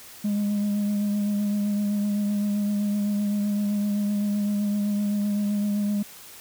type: tone with vibrato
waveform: sine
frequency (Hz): 205.4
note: G#3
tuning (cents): -19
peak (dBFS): -19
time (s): 0.24-6.03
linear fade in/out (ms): 10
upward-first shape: triangle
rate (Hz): 7.8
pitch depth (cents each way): 25
effects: tanh soft clip ceiling -21 dBFS + white hiss -45 dBFS RMS until 6.4 s